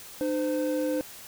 triangle tone pair together, 302.5 / 514.8 Hz, D#4 / C5, -49 / -28 cents, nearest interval major sixth, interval 921 cents, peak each -26 dBFS, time 0.21-1.01 s, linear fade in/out 0 ms, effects white hiss -45 dBFS RMS until 1.27 s

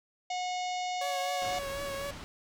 harmonic tone, 727 Hz, F#5, 31 cents flat, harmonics 1 / 3 / 4 / 5 / 6 / 7 / 8 / 9 / 10, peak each -32 / -42 / -44 / -46 / -48 / -49 / -50 / -51 / -52 dBFS, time 0.3-1.59 s, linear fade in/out 5 ms
sawtooth tone with vibrato, 558 Hz, C#5, 11 cents sharp, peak -31 dBFS, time 1.01-2.11 s, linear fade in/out 5 ms, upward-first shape triangle, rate 4 Hz, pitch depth 32 cents each way
pink low-pass noise, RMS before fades -44 dBFS, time 1.42-2.24 s, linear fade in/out 0 ms, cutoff 5400 Hz, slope 12 dB/octave
effects none

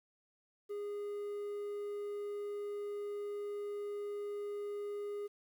triangle tone with quantisation, 410.6 Hz, G#4, 20 cents flat, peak -36 dBFS, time 0.69-5.28 s, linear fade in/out 20 ms, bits 11, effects none

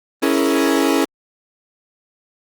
40% pulse chord, A# half-diminished seventh, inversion first, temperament equal, 277.2 / 329.6 / 415.3 / 466.2 Hz, C#4 / E4 / G#4 / A#4, 0 / 0 / 0 / 0 cents, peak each -17 / -18 / -21 / -22 dBFS, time 0.22-1.05 s, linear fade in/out 10 ms, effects Opus 24 kbps

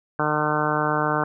harmonic tone, 151.3 Hz, D#3, 48 cents flat, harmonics 1 / 2 / 3 / 4 / 5 / 6 / 7 / 8 / 9 / 10, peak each -29 / -29 / -29 / -29 / -29 / -29 / -29 / -29 / -29 / -29 dBFS, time 0.19-1.24 s, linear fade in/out 2 ms, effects none

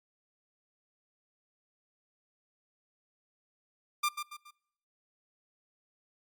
sawtooth tone with echo, 1192 Hz, D6, 25 cents sharp, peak -23 dBFS, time 4.03-4.09 s, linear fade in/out 10 ms, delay 140 ms, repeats 3, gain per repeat -8 dB, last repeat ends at 4.51 s, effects noise-tail reverb RT60 0.8 s tail -25 dB re dry + Opus 48 kbps

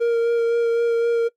triangle tone with vibrato, 466.2 Hz, A#4, in tune, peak -14 dBFS, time 0-1.29 s, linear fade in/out 20 ms, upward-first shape sine, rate 3.9 Hz, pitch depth 13 cents each way, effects noise-tail reverb RT60 0.1 s tail -20 dB re dry + Opus 32 kbps

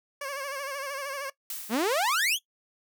15% pulse tone with vibrato, 554.4 Hz, C#5, in tune, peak -26 dBFS, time 0.21-1.3 s, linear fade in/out 5 ms, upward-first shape sine, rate 13 Hz, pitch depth 72 cents each way
blue noise with exponential decay, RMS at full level -34 dBFS, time 1.5-2.33 s, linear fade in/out 2 ms, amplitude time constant 180 ms
sawtooth exponential sweep, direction up, 200.5 to 3498 Hz, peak -20 dBFS, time 1.69-2.39 s, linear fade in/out 50 ms
effects noise-tail reverb RT60 0.1 s tail -19 dB re dry

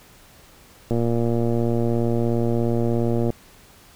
click train, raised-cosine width 2 ms, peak -10 dBFS, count 281, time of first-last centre 0.91-3.303 s, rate 117 Hz, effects pink hiss -50 dBFS RMS until 3.95 s

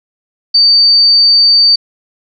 sine tone, 4600 Hz, D8, 37 cents flat, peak -4 dBFS, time 0.54-1.76 s, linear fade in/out 10 ms, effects none

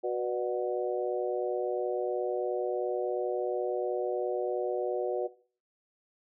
harmonic tone with a mistuned harmonic, 122.9 Hz, B2, 8 cents flat, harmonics 3 / 4 / 5 / 6, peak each -31 / -33 / -35 / -37 dBFS, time 0.03-5.28 s, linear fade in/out 20 ms, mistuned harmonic 5, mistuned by -39 cents, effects noise-tail reverb RT60 0.4 s tail -17 dB re dry

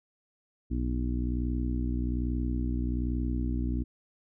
harmonic tone, 61.2 Hz, B1, 15 cents flat, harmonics 1 / 2 / 3 / 4 / 5 / 6, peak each -29 / -36 / -43 / -34 / -37 / -47 dBFS, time 0.7-3.84 s, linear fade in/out 20 ms, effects none

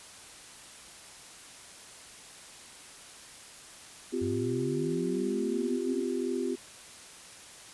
sine chord, C suspended fourth, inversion none, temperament equal with one note detuned, 255.8 / 349.2 / 392 Hz, C4 / F4 / G4, -39 / 0 / 0 cents, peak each -33 dBFS, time 4.12-6.56 s, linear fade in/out 20 ms
sine linear sweep, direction up, 92.5 to 277.2 Hz, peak -34 dBFS, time 4.21-6.03 s, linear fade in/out 10 ms
effects white hiss -49 dBFS RMS until 7.73 s + resampled to 24000 Hz

